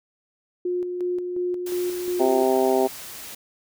sine tone with tremolo, 357.7 Hz, F4, 41 cents sharp, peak -22 dBFS, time 0.65-2.43 s, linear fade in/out 5 ms, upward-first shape square, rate 2.8 Hz, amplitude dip 40%
white noise, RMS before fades -38 dBFS, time 1.66-3.35 s, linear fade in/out 5 ms
harmonic tone, 130.7 Hz, C3, 1 cent flat, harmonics 2 / 3 / 4 / 5 / 6 / 7, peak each -26 / -20 / -28 / -24 / -26 / -32 dBFS, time 2.19-2.88 s, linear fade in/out 20 ms
effects none

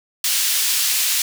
pink high-pass noise, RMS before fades -19 dBFS, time 0.24-1.22 s, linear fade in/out 2 ms, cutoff 3400 Hz, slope 12 dB/octave, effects none

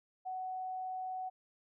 sine tone, 746 Hz, F#5, 14 cents sharp, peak -37 dBFS, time 0.25-1.3 s, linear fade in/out 20 ms, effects none

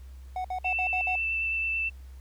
triangle tone bursts, 740 Hz, F#5, in tune, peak -27 dBFS, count 6, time 0.36-1.155 s, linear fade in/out 2 ms, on 85 ms, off 57 ms
sine tone with vibrato, 2659 Hz, E7, 14 cents sharp, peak -26 dBFS, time 0.64-1.9 s, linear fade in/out 20 ms, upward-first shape sine, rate 9.1 Hz, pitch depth 12 cents each way
effects added 65 Hz sine -42 dBFS peak until 2.2 s + pink hiss -62 dBFS RMS until 2.2 s

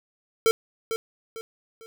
square tone with echo, 451.1 Hz, A4, 43 cents sharp, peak -17 dBFS, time 0.46-0.51 s, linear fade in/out 0 ms, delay 450 ms, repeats 3, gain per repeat -9 dB, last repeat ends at 1.86 s, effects none

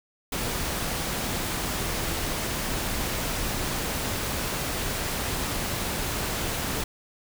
pink noise, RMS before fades -29 dBFS, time 0.32-6.84 s, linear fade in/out 5 ms, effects none

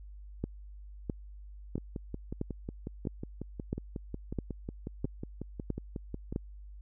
two click trains, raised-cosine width 3 ms, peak -24 / -19 dBFS, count 26 / 10, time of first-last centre 1.78-6.325 / 0.44-6.361 s, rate 5.5 / 1.52 Hz, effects added 50 Hz sine -45 dBFS peak until 6.81 s

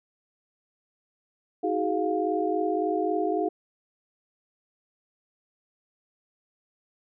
sine tone cluster, 318 / 375.9 / 419.6 / 705 Hz, D#4 / F#4 / G#4 / F5, +38 / +27 / +18 / +16 cents, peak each -29 dBFS, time 1.63-3.49 s, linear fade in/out 10 ms, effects none

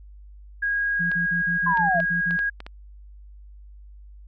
sine tone, 1640 Hz, G#6, 22 cents flat, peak -21 dBFS, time 0.62-2.5 s, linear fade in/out 10 ms
sine tone bursts, 172.9 Hz, F3, 17 cents flat, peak -27 dBFS, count 9, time 0.99-2.374 s, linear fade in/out 20 ms, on 120 ms, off 38 ms
clicks, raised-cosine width 0.3 ms, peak -21 dBFS, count 7, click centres 1.116 / 1.773 / 2.002 / 2.309 / 2.391 / 2.604 / 2.665 s
sine linear sweep, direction down, 1046.5 to 641 Hz, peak -20 dBFS, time 1.66-2.01 s, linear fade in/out 10 ms
effects added 50 Hz sine -42 dBFS peak until 4.27 s

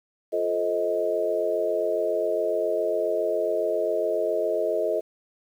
sine chord, F dominant seventh, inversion none, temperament just, 349.2 / 436.5 / 523.8 / 628.6 Hz, F4 / A4 / C5 / Eb5, 0 / -14 / +2 / +18 cents, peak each -31 / -27 / -31 / -25 dBFS, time 0.32-5.01 s, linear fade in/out 20 ms, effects 9-bit

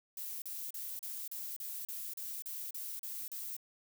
violet noise bursts, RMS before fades -42 dBFS, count 12, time 0.17-3.566 s, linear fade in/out 2 ms, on 250 ms, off 36 ms, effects none

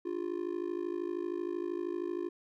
triangle tone with amplitude modulation, 350 Hz, F4, 4 cents sharp, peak -27 dBFS, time 0.05-2.29 s, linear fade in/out 10 ms, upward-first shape sine, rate 52.9 Hz, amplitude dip 95%, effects none

